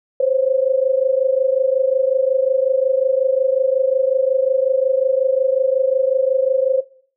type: tone pair together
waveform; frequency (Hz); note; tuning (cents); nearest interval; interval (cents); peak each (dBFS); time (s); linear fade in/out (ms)
sine; 517.5 / 543; C5 / C#5; -19 / -36; minor second; 83; -16 / -16; 0.2-6.81; 5
effects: noise-tail reverb RT60 0.5 s tail -19 dB re dry